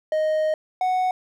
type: tone pair in turn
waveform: triangle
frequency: 622 / 739.7 Hz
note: D#5 / F#5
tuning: -1 / -1 cents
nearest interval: minor third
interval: 300 cents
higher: second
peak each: -17 dBFS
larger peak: neither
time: 0.12-0.54 / 0.81-1.11 s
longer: first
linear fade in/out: 2 ms
effects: none